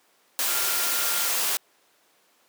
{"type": "tone in noise", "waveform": "sine", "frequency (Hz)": 1396.9, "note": "F6", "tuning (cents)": 0, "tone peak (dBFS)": -35, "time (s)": [0.48, 1.28], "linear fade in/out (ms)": 0, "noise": "white", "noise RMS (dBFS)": -25, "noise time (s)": [0.39, 1.57], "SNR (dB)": -13, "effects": ["pink hiss -62 dBFS RMS until 2.48 s", "high-pass 400 Hz 12 dB/octave"]}